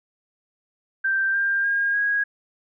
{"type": "tone with pitch steps", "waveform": "sine", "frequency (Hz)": [1569, 1594.6, 1620.6, 1647], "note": ["G6", "G6", "G#6", "G#6"], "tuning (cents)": [1, 29, -43, -15], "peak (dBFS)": -19, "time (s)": [1.04, 2.24], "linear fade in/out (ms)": 10, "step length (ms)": 300, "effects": []}